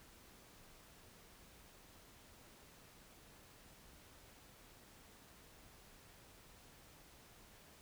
silence, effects pink hiss -62 dBFS RMS until 7.81 s

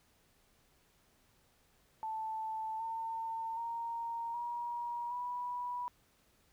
sine tone with pitch steps, 880 / 903.7 / 928 / 953 / 978.7 Hz, A5 / A5 / A#5 / A#5 / B5, 0 / +46 / -8 / +38 / -16 cents, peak -36 dBFS, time 2.03-5.88 s, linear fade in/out 0 ms, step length 770 ms, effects pink hiss -70 dBFS RMS until 6.52 s

